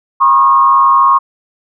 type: tone with frequency modulation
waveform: sine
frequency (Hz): 1086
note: C#6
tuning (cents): -36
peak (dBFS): -5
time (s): 0.2-1.19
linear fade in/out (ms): 20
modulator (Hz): 123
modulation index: 0.71
effects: none